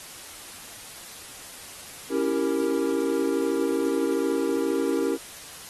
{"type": "chord", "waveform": "triangle", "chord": "C# diminished seventh", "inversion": "none", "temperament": "equal", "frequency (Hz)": [277.2, 329.6, 392, 466.2], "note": ["C#4", "E4", "G4", "Bb4"], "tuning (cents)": [0, 0, 0, 0], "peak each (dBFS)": -26, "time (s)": [2.09, 5.18], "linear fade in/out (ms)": 50, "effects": ["white hiss -42 dBFS RMS until 5.69 s", "AAC 32 kbps"]}